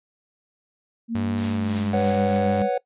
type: tone with pitch glide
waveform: sine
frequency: 230.3 to 202.8 Hz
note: A#3 to G#3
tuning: -21 to -41 cents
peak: -23 dBFS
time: 1.08-2.69 s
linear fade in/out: 50 ms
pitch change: -220 cents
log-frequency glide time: 1.4-2.06 s
type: tone with vibrato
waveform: sawtooth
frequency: 97.8 Hz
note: G2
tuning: 4 cents flat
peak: -23 dBFS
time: 1.15-2.62 s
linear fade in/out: 0 ms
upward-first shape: triangle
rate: 5.9 Hz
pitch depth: 17 cents each way
type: noise with tremolo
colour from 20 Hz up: white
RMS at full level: -34 dBFS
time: 1.37-2.38 s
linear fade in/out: 10 ms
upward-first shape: triangle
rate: 3.1 Hz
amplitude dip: 85%
type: chord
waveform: triangle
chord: B suspended second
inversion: none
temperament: just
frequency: 493.9 / 555.6 / 740.8 Hz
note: B4 / C#5 / F#5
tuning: 0 / +4 / +2 cents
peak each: -23 dBFS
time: 1.93-2.78 s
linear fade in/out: 5 ms
effects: noise-tail reverb RT60 0.1 s tail -21 dB re dry + resampled to 8000 Hz